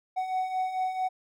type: beating tone pair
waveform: triangle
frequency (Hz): 743 / 747.5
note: F#5 / F#5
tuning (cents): +7 / +17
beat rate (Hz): 4.5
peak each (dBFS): -33 / -26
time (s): 0.16-1.09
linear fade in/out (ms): 20
effects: none